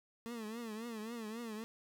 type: tone with vibrato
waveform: 30% pulse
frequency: 225.1 Hz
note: A3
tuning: 40 cents sharp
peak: -39 dBFS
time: 0.26-1.64 s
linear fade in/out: 0 ms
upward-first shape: triangle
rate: 3.7 Hz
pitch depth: 130 cents each way
effects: none